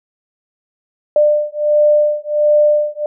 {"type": "beating tone pair", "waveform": "sine", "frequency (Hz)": [596, 597.4], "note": ["D5", "D5"], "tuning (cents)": [25, 29], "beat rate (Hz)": 1.4, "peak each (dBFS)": -13, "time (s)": [1.16, 3.06], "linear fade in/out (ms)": 2, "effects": []}